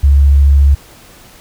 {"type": "tone with vibrato", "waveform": "sine", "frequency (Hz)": 70.1, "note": "C#2", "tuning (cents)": 20, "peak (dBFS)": -4, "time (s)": [0.03, 0.75], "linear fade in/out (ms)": 10, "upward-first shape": "square", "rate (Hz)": 14, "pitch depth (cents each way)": 9, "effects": ["pink hiss -40 dBFS RMS until 1.4 s"]}